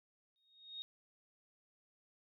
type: tone with exponential growth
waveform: sine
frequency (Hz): 3729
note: A#7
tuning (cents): 0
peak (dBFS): -40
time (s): 0.36-0.82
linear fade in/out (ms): 0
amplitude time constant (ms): 98
effects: none